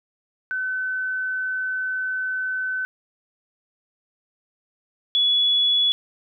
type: tone pair in turn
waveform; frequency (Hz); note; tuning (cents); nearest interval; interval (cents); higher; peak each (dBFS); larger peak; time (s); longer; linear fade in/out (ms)
sine; 1517 / 3397; F#6 / G#7; +43 / +38; octave + major second; 1395; second; -23 / -16; second; 0.51-2.85 / 5.15-5.92; first; 0
effects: none